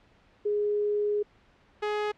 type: tone pair in turn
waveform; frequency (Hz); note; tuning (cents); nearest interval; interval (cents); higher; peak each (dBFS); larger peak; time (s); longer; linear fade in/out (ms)
sine / sawtooth; 415.3 / 419.6; G#4 / G#4; 0 / +18; unison; 18; second; -24 / -23; second; 0.45-1.23 / 1.82-2.12; first; 10
effects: pink hiss -61 dBFS RMS until 2.17 s + low-pass 3000 Hz 12 dB/octave